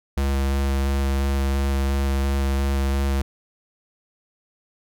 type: tone with vibrato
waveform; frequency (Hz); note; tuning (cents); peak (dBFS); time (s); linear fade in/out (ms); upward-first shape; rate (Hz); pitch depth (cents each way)
square; 68.5; C#2; -20; -20; 0.17-3.22; 5; square; 2.9; 10
effects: none